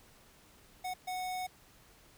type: tone bursts at uneven times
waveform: square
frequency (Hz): 737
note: F#5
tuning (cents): -7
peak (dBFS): -36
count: 2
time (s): 0.84-0.94 / 1.07-1.47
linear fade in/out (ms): 10
effects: pink hiss -61 dBFS RMS until 2.17 s